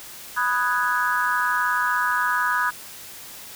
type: chord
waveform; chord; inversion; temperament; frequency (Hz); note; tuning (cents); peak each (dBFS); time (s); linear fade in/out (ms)
sine; G# minor seventh; first; equal; 987.8 / 1244.5 / 1480 / 1661.2; B5 / D#6 / F#6 / G#6; 0 / 0 / 0 / 0; -25; 0.36-2.71; 20
effects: white hiss -40 dBFS RMS until 3.55 s